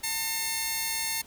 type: tone pair together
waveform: 5% pulse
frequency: 903 / 2146 Hz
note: A5 / C7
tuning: +45 / +43 cents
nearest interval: octave + minor third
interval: 1498 cents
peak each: -20 dBFS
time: 0.03-1.22 s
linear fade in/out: 10 ms
effects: pink hiss -53 dBFS RMS until 1.26 s